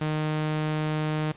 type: tone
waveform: sawtooth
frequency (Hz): 154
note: D#3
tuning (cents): -17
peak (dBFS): -21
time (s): 0.01-1.32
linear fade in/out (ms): 5
effects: pink hiss -51 dBFS RMS until 1.36 s + resampled to 8000 Hz